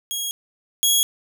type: tone pair in turn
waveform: 15% pulse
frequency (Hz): 3294 / 3321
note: G#7 / G#7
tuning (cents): -15 / -1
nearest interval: unison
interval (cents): 14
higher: second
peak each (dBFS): -17 / -8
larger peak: second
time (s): 0.11-0.31 / 0.83-1.03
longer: neither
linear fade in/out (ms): 0
effects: none